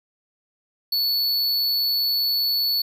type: tone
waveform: square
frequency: 4435 Hz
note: C#8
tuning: in tune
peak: -20 dBFS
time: 0.92-2.82 s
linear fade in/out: 5 ms
effects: 10-bit